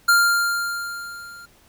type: tone with level ramp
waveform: square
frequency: 1396.9 Hz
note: F6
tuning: in tune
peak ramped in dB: -12 to -40 dBFS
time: 0.08-1.46 s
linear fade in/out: 10 ms
effects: pink hiss -55 dBFS RMS until 1.68 s